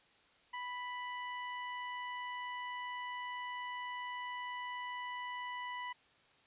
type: tone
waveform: 25% pulse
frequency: 987.8 Hz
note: B5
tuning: in tune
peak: -36 dBFS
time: 0.53-5.93 s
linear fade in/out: 10 ms
effects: white hiss -67 dBFS RMS until 6.46 s + resampled to 8000 Hz